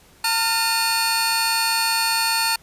sawtooth tone cluster, 905 / 1398 / 2460 / 4395 Hz, A5 / F6 / D#7 / C#8, +48 / +1 / -20 / -16 cents, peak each -19 / -23 / -25 / -19 dBFS, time 0.24-2.56 s, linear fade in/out 5 ms, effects pink hiss -52 dBFS RMS until 2.62 s + resampled to 32000 Hz

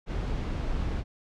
brown noise, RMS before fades -30 dBFS, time 0.06-1.04 s, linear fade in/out 50 ms, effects low-pass 5000 Hz 12 dB/octave

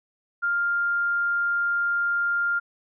sine tone, 1400 Hz, F6, 4 cents sharp, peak -21 dBFS, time 0.42-2.6 s, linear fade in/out 20 ms, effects none

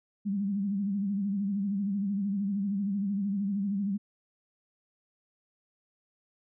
sine tone with vibrato, 199.4 Hz, G3, 30 cents sharp, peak -27 dBFS, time 0.25-3.98 s, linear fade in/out 20 ms, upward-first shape sine, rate 13 Hz, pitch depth 74 cents each way, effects none

